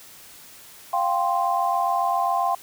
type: chord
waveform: sine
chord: F suspended second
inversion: none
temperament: just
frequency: 698.5 / 785.8 / 1047.7 Hz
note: F5 / G5 / C6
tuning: 0 / +4 / +2 cents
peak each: -24 dBFS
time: 0.93-2.55 s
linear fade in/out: 5 ms
effects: white hiss -46 dBFS RMS until 2.62 s